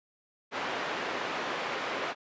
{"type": "band-pass noise", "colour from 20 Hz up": "pink", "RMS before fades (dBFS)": -34, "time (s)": [0.51, 2.15], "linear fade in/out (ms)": 50, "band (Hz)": [430, 2600], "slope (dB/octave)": 12, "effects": ["resampled to 16000 Hz"]}